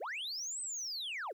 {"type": "linear two-way sweep", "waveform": "sine", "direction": "up then down", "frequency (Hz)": [311.1, 8270, 311.1], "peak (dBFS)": -35, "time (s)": [0, 1.33], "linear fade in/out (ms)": 20, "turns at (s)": 0.61, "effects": ["tanh soft clip ceiling -36 dBFS", "12-bit"]}